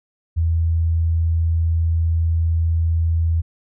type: tone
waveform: sine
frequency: 82.41 Hz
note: E2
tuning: in tune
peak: -15 dBFS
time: 0.36-3.42 s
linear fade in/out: 20 ms
effects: none